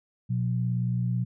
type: tone pair together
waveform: sine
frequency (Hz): 121.91 / 180.2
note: B2 / F#3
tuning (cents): -22 / -45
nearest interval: perfect fifth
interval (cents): 677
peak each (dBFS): -25 / -30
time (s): 0.29-1.25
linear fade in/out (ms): 20
effects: none